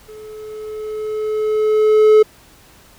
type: tone with level ramp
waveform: triangle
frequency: 430 Hz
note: A4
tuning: 40 cents flat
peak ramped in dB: -32 to -3 dBFS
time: 0.08-2.23 s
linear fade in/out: 10 ms
effects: pink hiss -47 dBFS RMS until 2.98 s